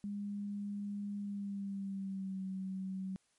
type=tone with pitch glide; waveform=sine; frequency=203.3 to 189.69 Hz; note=G#3 to F#3; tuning=-37 to +43 cents; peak=-37 dBFS; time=0.04-3.16 s; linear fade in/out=0 ms; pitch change=-120 cents; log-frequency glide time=1.19-2.44 s; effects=white hiss -75 dBFS RMS until 3.38 s + MP3 48 kbps